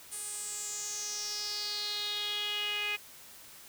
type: tone with band-pass filter sweep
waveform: sawtooth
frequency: 415.3 Hz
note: G#4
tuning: in tune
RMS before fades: -36 dBFS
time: 0.11-2.97 s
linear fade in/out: 20 ms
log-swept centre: 9500 to 2500 Hz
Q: 5.8
effects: white hiss -52 dBFS RMS until 3.68 s